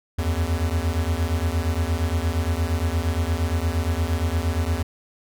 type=beating tone pair; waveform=square; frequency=79.3 / 87.9 Hz; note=D#2 / F2; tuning=+33 / +12 cents; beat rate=8.6 Hz; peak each=-24 / -25 dBFS; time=0.18-4.83 s; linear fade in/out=10 ms; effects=none